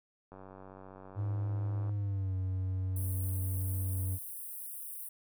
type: click train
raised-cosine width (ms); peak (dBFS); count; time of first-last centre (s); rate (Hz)
1; -36; 151; 0.32-1.894; 95.3
type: tone with pitch glide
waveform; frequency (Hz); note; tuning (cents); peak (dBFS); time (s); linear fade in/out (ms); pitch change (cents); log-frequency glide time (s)
triangle; 103.83 to 93.58; G#2 to F#2; 0 to +20; -29; 1.15-4.19; 50; -180; 1.9-2.35
type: high-pass noise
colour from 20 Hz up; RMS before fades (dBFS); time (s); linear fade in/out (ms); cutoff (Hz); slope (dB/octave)
white; -43; 2.96-5.09; 5; 8800; 96
effects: none